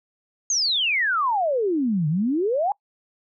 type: exponential two-way sweep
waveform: sine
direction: down then up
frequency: 6630 to 145.3 to 843 Hz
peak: -19 dBFS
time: 0.5-2.72 s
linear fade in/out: 2 ms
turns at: 2.08 s
effects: noise-tail reverb RT60 0.1 s tail -25 dB re dry